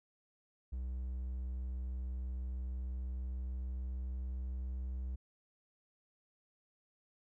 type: tone with pitch glide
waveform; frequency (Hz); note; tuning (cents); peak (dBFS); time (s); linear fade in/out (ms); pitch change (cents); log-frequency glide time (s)
triangle; 63.1 to 63.72; B1 to C2; +38 to -45; -35; 0.72-5.16; 10; +17; 2.61-4.98
effects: none